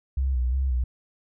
sine tone with vibrato, 64.1 Hz, C2, 35 cents flat, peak -21 dBFS, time 0.17-0.84 s, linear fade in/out 5 ms, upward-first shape square, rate 2.8 Hz, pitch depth 63 cents each way, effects none

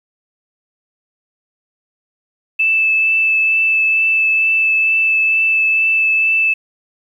sine tone with vibrato, 2631 Hz, E7, 4 cents flat, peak -11 dBFS, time 2.59-6.54 s, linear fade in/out 10 ms, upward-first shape triangle, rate 2.2 Hz, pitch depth 11 cents each way, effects 8-bit

